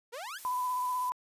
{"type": "exponential sweep", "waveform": "sawtooth", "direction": "up", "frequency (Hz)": [440, 1800], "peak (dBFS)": -35, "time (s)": [0.12, 0.39], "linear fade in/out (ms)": 20}
{"type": "noise", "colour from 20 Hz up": "blue", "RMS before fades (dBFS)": -46, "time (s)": [0.38, 1.1], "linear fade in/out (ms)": 5}
{"type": "tone with vibrato", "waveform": "sine", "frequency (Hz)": 1000, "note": "B5", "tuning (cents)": 21, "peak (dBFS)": -29, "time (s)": [0.45, 1.12], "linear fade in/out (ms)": 0, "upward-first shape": "sine", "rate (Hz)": 16, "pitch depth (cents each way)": 20}
{"effects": ["resampled to 32000 Hz"]}